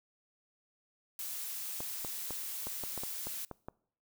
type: noise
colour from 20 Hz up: blue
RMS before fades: -40 dBFS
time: 1.19-3.45 s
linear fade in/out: 2 ms
type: clicks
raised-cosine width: 1 ms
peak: -27 dBFS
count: 10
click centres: 1.805 / 2.048 / 2.307 / 2.67 / 2.837 / 2.977 / 3.035 / 3.27 / 3.513 / 3.685 s
effects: noise-tail reverb RT60 0.6 s tail -24 dB re dry